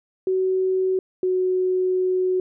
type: tone pair in turn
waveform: sine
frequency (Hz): 375.3 / 369.5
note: F#4 / F#4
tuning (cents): +25 / -2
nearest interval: unison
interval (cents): 27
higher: first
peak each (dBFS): -18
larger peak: neither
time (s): 0.27-0.99 / 1.23-2.4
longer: second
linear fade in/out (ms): 2
effects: none